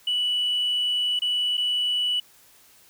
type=tone with dropouts; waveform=sine; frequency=2957 Hz; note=F#7; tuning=2 cents flat; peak=-20 dBFS; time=0.07-2.2 s; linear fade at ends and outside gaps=5 ms; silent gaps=1.192-1.219 / 1.571-1.577 s; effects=tanh soft clip ceiling -18 dBFS + white hiss -55 dBFS RMS until 2.89 s